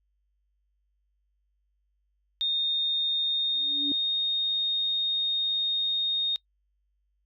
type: tone with pitch glide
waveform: sine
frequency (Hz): 3673 to 3701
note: A#7 to A#7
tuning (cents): -26 to -13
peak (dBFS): -24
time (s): 2.41-6.36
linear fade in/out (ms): 0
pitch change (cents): +13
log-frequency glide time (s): 3.2-4.15
type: tone with exponential growth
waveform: sine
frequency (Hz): 285.4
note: D4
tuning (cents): -49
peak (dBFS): -27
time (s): 3.46-3.92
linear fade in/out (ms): 1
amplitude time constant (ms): 100
effects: noise-tail reverb RT60 0.1 s tail -25 dB re dry + added 50 Hz sine -70 dBFS peak until 7.25 s